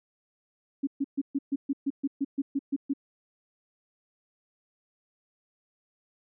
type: tone bursts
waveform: sine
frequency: 277.2 Hz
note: C#4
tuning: in tune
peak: -24 dBFS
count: 13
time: 0.83-2.936 s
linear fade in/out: 10 ms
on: 42 ms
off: 130 ms
effects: none